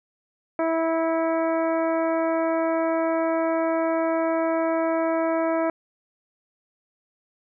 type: harmonic tone with a mistuned harmonic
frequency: 326.6 Hz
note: E4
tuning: 16 cents flat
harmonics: 1 / 2 / 3 / 4 / 5 / 6 / 7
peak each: -25 / -23 / -31 / -33 / -38 / -42 / -40 dBFS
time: 0.59-5.7 s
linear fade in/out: 2 ms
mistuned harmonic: 7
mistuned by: -21 cents
effects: none